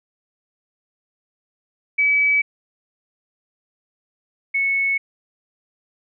sine tone pair in turn, 2288 / 2205 Hz, D7 / C#7, -46 / -10 cents, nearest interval minor second, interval 64 cents, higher first, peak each -14 / -17 dBFS, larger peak first, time 1.98-2.42 / 4.54-4.98 s, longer neither, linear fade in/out 10 ms, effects none

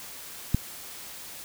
click, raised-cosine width 5 ms, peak -9 dBFS, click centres 0.546 s, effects white hiss -42 dBFS RMS until 1.44 s

